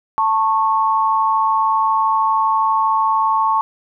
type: tone pair together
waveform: sine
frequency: 886 / 1098.7 Hz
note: A5 / C#6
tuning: +12 / -16 cents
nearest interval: major third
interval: 372 cents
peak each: -16 dBFS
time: 0.18-3.61 s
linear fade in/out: 0 ms
effects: none